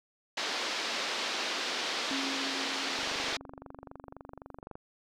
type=band-pass noise; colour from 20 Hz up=white; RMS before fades=-34 dBFS; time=0.37-3.37 s; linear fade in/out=5 ms; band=250 to 4900 Hz; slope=24 dB/octave
type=tone with exponential decay; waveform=sine; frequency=271.8 Hz; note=C#4; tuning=34 cents flat; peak=-33 dBFS; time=2.11-4.6 s; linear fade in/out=1 ms; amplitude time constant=540 ms
type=click train; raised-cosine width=1 ms; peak=-29 dBFS; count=43; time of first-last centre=2.99-4.755 s; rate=23.8 Hz
effects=none